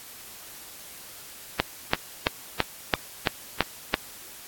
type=click train; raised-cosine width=0.3 ms; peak=-3 dBFS; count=8; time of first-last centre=1.6-3.941 s; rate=2.99 Hz; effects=white hiss -44 dBFS RMS until 4.47 s + AAC 64 kbps